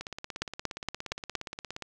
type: two click trains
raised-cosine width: 0.2 ms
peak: -20 / -13 dBFS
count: 32 / 5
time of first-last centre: 0.01-1.823 / 0.42-1.352 s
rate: 17.1 / 4.29 Hz
effects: none

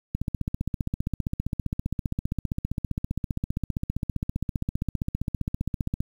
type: click train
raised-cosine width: 5 ms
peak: -14 dBFS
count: 90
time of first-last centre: 0.15-6.005 s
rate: 15.2 Hz
effects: 8-bit

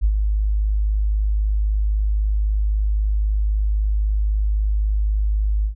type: tone with ADSR envelope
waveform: sine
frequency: 51.9 Hz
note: G#1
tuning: in tune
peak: -12 dBFS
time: 0.01-5.75 s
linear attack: 34 ms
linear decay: 68 ms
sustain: -4 dB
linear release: 100 ms
effects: none

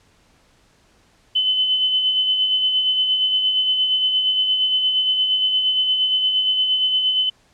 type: tone with tremolo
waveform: sine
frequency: 3033 Hz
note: F#7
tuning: 42 cents sharp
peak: -14 dBFS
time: 1.35-7.3 s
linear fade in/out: 10 ms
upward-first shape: sine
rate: 8.6 Hz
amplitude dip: 40%
effects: pink hiss -57 dBFS RMS until 7.53 s + low-pass 8000 Hz 12 dB/octave

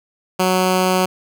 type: tone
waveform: 10% pulse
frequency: 185 Hz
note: F#3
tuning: in tune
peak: -6 dBFS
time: 0.39-1.06 s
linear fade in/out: 10 ms
effects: none

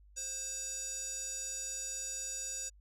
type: tone with band-pass filter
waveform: square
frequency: 528 Hz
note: C5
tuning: 16 cents sharp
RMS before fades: -40 dBFS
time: 0.16-2.7 s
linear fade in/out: 20 ms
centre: 6900 Hz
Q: 7.8
effects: added 50 Hz sine -57 dBFS peak until 2.8 s

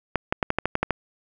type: clicks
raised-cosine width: 0.5 ms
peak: -6 dBFS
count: 9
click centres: 0.157 / 0.325 / 0.428 / 0.504 / 0.586 / 0.656 / 0.754 / 0.83 / 0.907 s
effects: none

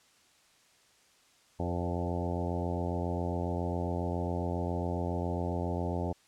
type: harmonic tone with a mistuned harmonic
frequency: 87.31 Hz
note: F2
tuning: in tune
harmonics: 1 / 2 / 3 / 4 / 5 / 6 / 7 / 8 / 9 / 10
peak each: -34 / -37 / -39 / -40 / -41 / -42 / -42 / -43 / -44 / -44 dBFS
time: 1.59-6.13 s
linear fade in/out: 10 ms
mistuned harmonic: 6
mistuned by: +18 cents
effects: white hiss -64 dBFS RMS until 6.27 s + low-pass 8000 Hz 12 dB/octave

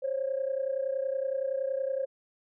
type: tone pair together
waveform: sine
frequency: 529 / 559.7 Hz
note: C5 / C#5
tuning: +19 / +17 cents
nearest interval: minor second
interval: 98 cents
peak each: -29 / -32 dBFS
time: 0.02-2.06 s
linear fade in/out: 20 ms
effects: tanh soft clip ceiling -21 dBFS

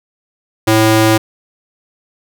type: ring-modulated tone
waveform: sawtooth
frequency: 220 Hz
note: A3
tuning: in tune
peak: -3 dBFS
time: 0.67-1.18 s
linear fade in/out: 10 ms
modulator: 110 Hz
effects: none

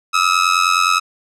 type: tone with amplitude modulation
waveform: sawtooth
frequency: 1285 Hz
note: E6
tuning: 45 cents flat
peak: -5 dBFS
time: 0.13-1 s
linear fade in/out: 20 ms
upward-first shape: sine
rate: 89.6 Hz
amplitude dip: 85%
effects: low-pass 8000 Hz 12 dB/octave

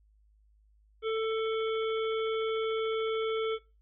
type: harmonic tone with a mistuned harmonic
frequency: 443.2 Hz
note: A4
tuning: 13 cents sharp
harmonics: 1 / 3 / 5 / 7 / 8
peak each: -28 / -38 / -42 / -45 / -46 dBFS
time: 1.02-3.59 s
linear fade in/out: 50 ms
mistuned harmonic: 8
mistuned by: -68 cents
effects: noise-tail reverb RT60 0.3 s tail -22 dB re dry + added 52 Hz sine -61 dBFS peak until 3.81 s

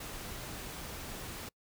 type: noise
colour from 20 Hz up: pink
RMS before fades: -43 dBFS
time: 0-1.49 s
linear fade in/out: 5 ms
effects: noise-tail reverb RT60 0.1 s tail -26 dB re dry

